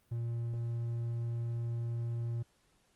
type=tone; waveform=triangle; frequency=117.2 Hz; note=A#2; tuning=10 cents sharp; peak=-31 dBFS; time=0.11-2.43 s; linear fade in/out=10 ms; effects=pink hiss -71 dBFS RMS until 2.95 s + Opus 32 kbps